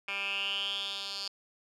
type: tone with band-pass filter sweep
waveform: 10% pulse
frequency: 198.3 Hz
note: G3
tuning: 20 cents sharp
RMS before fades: -35 dBFS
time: 0.08-1.28 s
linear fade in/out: 2 ms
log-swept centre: 2300 to 4500 Hz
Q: 7.1
effects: none